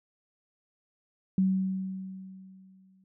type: tone with exponential decay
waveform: sine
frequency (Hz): 189.4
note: F#3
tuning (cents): +41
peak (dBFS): -20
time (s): 1.38-3.04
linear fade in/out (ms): 2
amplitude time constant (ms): 360
effects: none